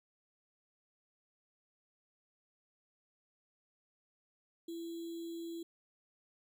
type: tone with sample-and-hold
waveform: sine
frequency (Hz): 334.7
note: E4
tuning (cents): +26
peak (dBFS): -40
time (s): 4.68-5.63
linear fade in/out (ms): 5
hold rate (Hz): 3675
effects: none